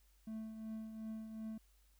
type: tone with tremolo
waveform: triangle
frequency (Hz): 220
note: A3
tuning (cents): 0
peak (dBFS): -39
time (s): 0.27-1.58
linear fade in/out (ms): 5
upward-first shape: triangle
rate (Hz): 2.7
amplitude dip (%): 55
effects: added 50 Hz sine -67 dBFS peak until 1.99 s + white hiss -75 dBFS RMS until 1.99 s